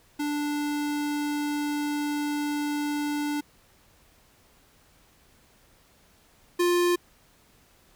square tone pair in turn, 293.7 / 351.5 Hz, D4 / F4, 0 / +11 cents, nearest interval minor third, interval 311 cents, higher second, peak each -27 / -21 dBFS, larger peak second, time 0.19-3.41 / 6.59-6.96 s, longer first, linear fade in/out 10 ms, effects pink hiss -60 dBFS RMS until 7.95 s

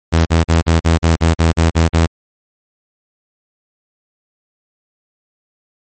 sawtooth tone bursts, 82.41 Hz, E2, in tune, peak -5 dBFS, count 11, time 0.12-2.07 s, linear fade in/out 20 ms, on 140 ms, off 41 ms, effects MP3 32 kbps

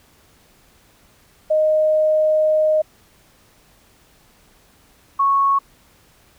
sine tone pair in turn, 620 / 1104.7 Hz, D#5 / C#6, -6 / -6 cents, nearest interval minor seventh, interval 1000 cents, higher second, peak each -13 dBFS, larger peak neither, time 1.5-2.82 / 5.19-5.59 s, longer first, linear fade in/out 10 ms, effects pink hiss -54 dBFS RMS until 6.38 s

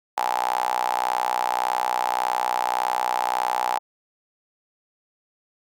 sawtooth tone with high-pass filter, 61.74 Hz, B1, in tune, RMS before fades -24 dBFS, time 0.17-3.79 s, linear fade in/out 5 ms, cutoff 840 Hz, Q 9.5, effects none

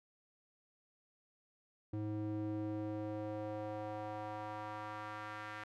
square tone with band-pass filter sweep, 106.2 Hz, G#2, 39 cents sharp, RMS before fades -42 dBFS, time 1.93-5.64 s, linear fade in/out 5 ms, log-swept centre 240 to 1600 Hz, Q 1.8, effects none

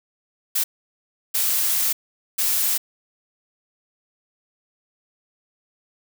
blue noise bursts at uneven times, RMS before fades -21 dBFS, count 3, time 0.55-0.64 / 1.34-1.93 / 2.38-2.78 s, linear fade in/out 10 ms, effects none

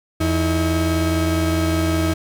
35% pulse tone pair together, 85 / 320.5 Hz, F2 / E4, -46 / -49 cents, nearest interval octave + major seventh, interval 2297 cents, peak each -18 dBFS, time 0.2-2.14 s, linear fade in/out 10 ms, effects none

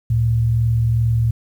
sine tone pair together, 72.1 / 114.63 Hz, D2 / A#2, -31 / -29 cents, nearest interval minor sixth, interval 802 cents, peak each -24 / -14 dBFS, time 0.1-1.31 s, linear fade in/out 5 ms, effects 8-bit

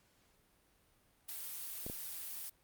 blue noise, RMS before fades -44 dBFS, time 1.28-2.5 s, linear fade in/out 10 ms
clicks, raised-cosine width 2 ms, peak -30 dBFS, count 2, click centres 1.865 / 1.899 s
effects pink hiss -71 dBFS RMS until 2.63 s + Opus 48 kbps

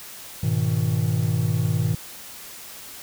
triangle chord, G# minor, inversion none, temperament equal with one note detuned, 103.83 / 123.47 / 158.56 Hz, G#2 / B2 / D#3, 0 / 0 / +33 cents, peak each -22 dBFS, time 0.43-1.95 s, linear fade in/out 5 ms, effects white hiss -40 dBFS RMS until 3.02 s

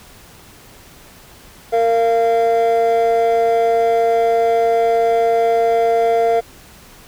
triangle tone pair together, 460 / 689.2 Hz, A#4 / F5, -23 / -23 cents, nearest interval perfect fifth, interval 700 cents, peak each -12 dBFS, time 1.72-6.41 s, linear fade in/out 20 ms, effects tanh soft clip ceiling -6 dBFS + pink hiss -43 dBFS RMS until 7.07 s

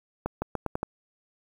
accelerating click train, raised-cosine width 1 ms, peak -14 dBFS, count 6, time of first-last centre 0.26-0.83 s, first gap 160 ms, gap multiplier 0.83, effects 8-bit

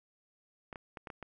clicks, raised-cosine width 0.5 ms, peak -28 dBFS, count 6, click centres 0.728 / 0.758 / 0.972 / 1.072 / 1.102 / 1.227 s, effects none

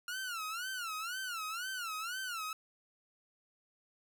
sawtooth tone with vibrato, 1396.9 Hz, F6, in tune, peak -34 dBFS, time 0.08-2.53 s, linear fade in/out 2 ms, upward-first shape sine, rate 2 Hz, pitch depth 180 cents each way, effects none

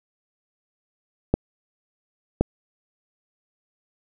clicks, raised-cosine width 2 ms, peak -4 dBFS, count 2, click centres 1.34 / 2.41 s, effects none

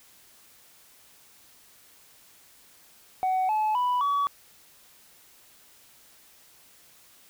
sine tone with pitch steps, 749 / 860.4 / 988.3 / 1135.3 Hz, F#5 / A5 / B5 / C#6, +21 / -39 / +1 / +41 cents, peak -20 dBFS, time 3.23-4.27 s, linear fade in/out 0 ms, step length 260 ms, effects tanh soft clip ceiling -21 dBFS + white hiss -56 dBFS RMS until 7.29 s

